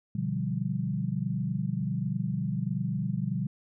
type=chord; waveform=sine; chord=G dominant seventh; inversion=first; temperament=equal; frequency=123.47 / 146.83 / 174.61 / 196 Hz; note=B2 / D3 / F3 / G3; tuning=0 / 0 / 0 / 0 cents; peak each=-33 dBFS; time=0.15-3.47 s; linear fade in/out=5 ms; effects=none